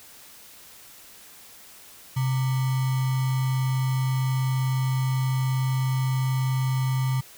sine tone with sample-and-hold, 130.5 Hz, C3, 4 cents flat, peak -21 dBFS, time 2.16-7.21 s, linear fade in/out 10 ms, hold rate 1050 Hz, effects white hiss -48 dBFS RMS until 7.37 s

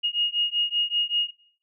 sine beating tone pair, 2862 / 2867.2 Hz, F7 / F7, +42 / +45 cents, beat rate 5.2 Hz, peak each -25 / -25 dBFS, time 0.03-1.31 s, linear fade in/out 20 ms, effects noise-tail reverb RT60 0.5 s tail -18 dB re dry

